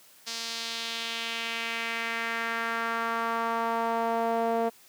sawtooth tone with band-pass filter sweep, 229.5 Hz, A#3, 27 cents flat, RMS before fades -30 dBFS, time 0.26-4.7 s, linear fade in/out 20 ms, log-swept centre 5000 to 600 Hz, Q 2, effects white hiss -56 dBFS RMS until 4.88 s + high-pass 150 Hz 12 dB/octave

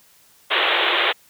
white band-pass noise, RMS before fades -19 dBFS, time 0.5-1.13 s, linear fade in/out 20 ms, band 330 to 3700 Hz, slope 96 dB/octave, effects white hiss -54 dBFS RMS until 1.29 s

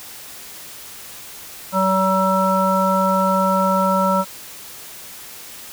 harmonic tone, 190 Hz, F#3, 46 cents sharp, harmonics 1 / 3 / 5 / 7, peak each -20 / -20 / -20 / -20 dBFS, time 1.72-4.25 s, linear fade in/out 50 ms, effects white hiss -37 dBFS RMS until 5.72 s

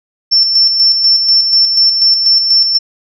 sine tone with tremolo, 5390 Hz, E8, 38 cents sharp, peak -5 dBFS, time 0.31-2.79 s, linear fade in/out 20 ms, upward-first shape square, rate 4.1 Hz, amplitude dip 45%, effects none

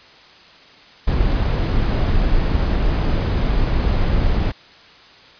brown noise, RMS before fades -17 dBFS, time 1.07-4.52 s, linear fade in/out 10 ms, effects white hiss -45 dBFS RMS until 5.39 s + resampled to 11025 Hz

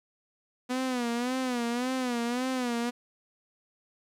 sawtooth tone with vibrato, 247.1 Hz, B3, 1 cent sharp, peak -24 dBFS, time 0.69-2.91 s, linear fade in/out 20 ms, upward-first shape sine, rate 1.8 Hz, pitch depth 93 cents each way, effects low-pass 10000 Hz 12 dB/octave + 11-bit

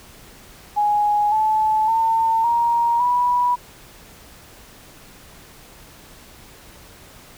sine tone with pitch steps, 832 / 866.3 / 902.1 / 939.3 / 978.1 Hz, G#5 / A5 / A5 / A#5 / B5, +3 / -27 / +43 / +13 / -17 cents, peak -15 dBFS, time 0.76-3.56 s, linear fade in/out 20 ms, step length 560 ms, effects pink hiss -45 dBFS RMS until 7.37 s

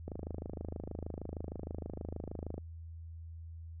click train, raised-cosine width 2 ms, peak -27 dBFS, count 67, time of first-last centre 0.08-2.58 s, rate 26.4 Hz, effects added 82 Hz sine -44 dBFS peak until 3.8 s

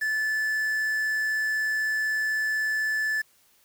triangle tone with quantisation, 1742 Hz, A6, 18 cents flat, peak -22 dBFS, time 0.01-3.22 s, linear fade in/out 10 ms, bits 7, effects white hiss -62 dBFS RMS until 3.64 s

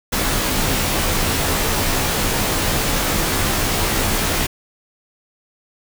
pink noise with comb filter, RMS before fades -19 dBFS, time 0.12-4.47 s, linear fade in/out 10 ms, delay 17 ms, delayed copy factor -0.7, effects none

